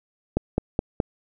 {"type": "click train", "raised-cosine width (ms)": 2, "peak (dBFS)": -7, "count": 4, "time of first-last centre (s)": [0.37, 1.002], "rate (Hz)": 4.75, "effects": []}